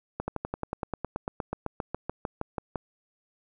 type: slowing click train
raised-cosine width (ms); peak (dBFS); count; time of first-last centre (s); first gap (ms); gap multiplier
1; -16; 22; 0.2-2.758; 80; 1.04
effects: none